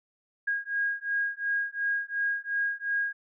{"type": "beating tone pair", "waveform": "sine", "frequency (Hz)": [1633, 1635.8], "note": ["G#6", "G#6"], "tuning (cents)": [-30, -27], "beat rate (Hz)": 2.8, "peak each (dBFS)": -30, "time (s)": [0.47, 3.13], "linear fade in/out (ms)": 10, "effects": []}